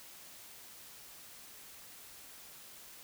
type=silence; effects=white hiss -53 dBFS RMS until 3.03 s